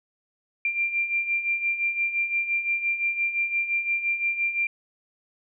sine beating tone pair, 2372 / 2377.8 Hz, D7 / D7, +17 / +21 cents, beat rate 5.8 Hz, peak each -30 / -24 dBFS, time 0.65-4.67 s, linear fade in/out 2 ms, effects none

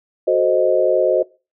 sine chord, F# diminished seventh, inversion none, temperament equal, 370 / 440 / 523.3 / 622.3 Hz, F#4 / A4 / C5 / Eb5, 0 / 0 / 0 / 0 cents, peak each -18 / -23 / -17 / -17 dBFS, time 0.27-1.23 s, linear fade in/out 10 ms, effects noise-tail reverb RT60 0.3 s tail -21 dB re dry

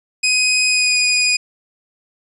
20% pulse tone with pitch glide, 2508 to 2472 Hz, D#7 to D#7, +13 to -12 cents, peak -8 dBFS, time 0.23-1.37 s, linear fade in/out 10 ms, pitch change -25 cents, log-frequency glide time 0.68-0.94 s, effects resampled to 24000 Hz

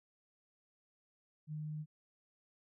sine tone, 152.8 Hz, D#3, 31 cents flat, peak -39 dBFS, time 1.47-1.86 s, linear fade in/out 50 ms, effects none

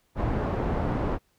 pink low-pass noise, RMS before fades -27 dBFS, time 0.15-1.19 s, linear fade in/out 50 ms, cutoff 930 Hz, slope 12 dB/octave, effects pink hiss -69 dBFS RMS until 1.38 s

